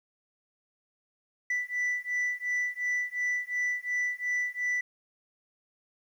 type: beating tone pair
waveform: sine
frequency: 1975.5 / 1978.3 Hz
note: B6 / B6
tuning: 0 / +2 cents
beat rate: 2.8 Hz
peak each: -29 dBFS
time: 1.5-4.81 s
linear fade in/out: 5 ms
effects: tanh soft clip ceiling -25 dBFS + 10-bit